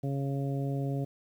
harmonic tone, 138.2 Hz, C#3, 5 cents flat, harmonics 1 / 2 / 3 / 4 / 5, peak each -30 / -36 / -40 / -42 / -44 dBFS, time 0.03-1.05 s, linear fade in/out 10 ms, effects 10-bit

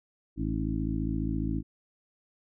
harmonic tone with a mistuned harmonic, 54.7 Hz, A1, 9 cents flat, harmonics 1 / 2 / 3 / 4 / 5 / 6, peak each -33 / -35 / -35 / -36 / -34 / -36 dBFS, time 0.36-1.63 s, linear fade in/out 50 ms, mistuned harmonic 6, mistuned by -52 cents, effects none

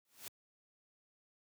white noise with exponential growth, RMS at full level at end -43 dBFS, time 0.05-0.28 s, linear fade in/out 1 ms, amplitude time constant 48 ms, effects high-pass 100 Hz 12 dB/octave

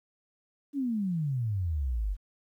sine exponential sweep, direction down, 293.7 to 44.47 Hz, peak -27 dBFS, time 0.73-2.17 s, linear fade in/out 50 ms, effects 11-bit

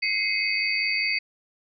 sine tone cluster, 2071 / 2176 / 2534 / 4589 Hz, C7 / C#7 / D#7 / D8, -18 / -33 / +31 / -41 cents, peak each -28 dBFS, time 0.02-1.19 s, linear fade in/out 10 ms, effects none

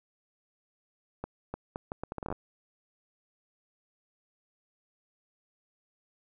accelerating click train, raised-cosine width 1 ms, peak -21 dBFS, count 13, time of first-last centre 1.24-2.326 s, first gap 300 ms, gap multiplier 0.73, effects none

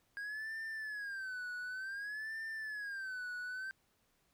triangle tone with vibrato, 1623 Hz, G#6, 40 cents flat, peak -38 dBFS, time 0.17-3.71 s, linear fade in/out 0 ms, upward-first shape sine, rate 0.55 Hz, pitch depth 170 cents each way, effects pink hiss -75 dBFS RMS until 4.33 s

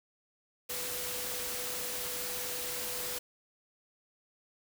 sine tone in noise, 494.1 Hz, B4, 1 cent sharp, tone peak -45 dBFS, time 0.69-3.19 s, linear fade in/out 10 ms, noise white, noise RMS -37 dBFS, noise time 0.69-3.19 s, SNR -11 dB, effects none

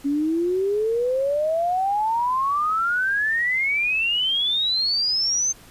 sine exponential sweep, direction up, 276.5 to 6340 Hz, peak -19 dBFS, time 0.04-5.53 s, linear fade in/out 20 ms, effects pink hiss -48 dBFS RMS until 5.7 s + resampled to 32000 Hz

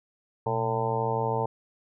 harmonic tone with a mistuned harmonic, 112.7 Hz, A2, 42 cents sharp, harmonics 1 / 2 / 3 / 4 / 5 / 6 / 7 / 8 / 9, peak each -31 / -39 / -42 / -30 / -34 / -38 / -34 / -30 / -39 dBFS, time 0.46-1.46 s, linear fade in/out 5 ms, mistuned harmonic 1, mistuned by +130 cents, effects none

